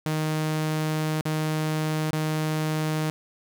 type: tone with dropouts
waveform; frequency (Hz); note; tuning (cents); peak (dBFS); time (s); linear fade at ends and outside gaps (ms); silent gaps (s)
sawtooth; 155.56; D#3; 0; -20; 0.06-3.1; 0; 1.211-1.254 / 2.107-2.13
effects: none